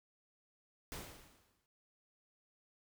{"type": "noise with exponential decay", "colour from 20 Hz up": "pink", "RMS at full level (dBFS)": -44, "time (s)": [0.92, 1.66], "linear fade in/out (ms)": 0, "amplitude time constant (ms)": 160, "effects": []}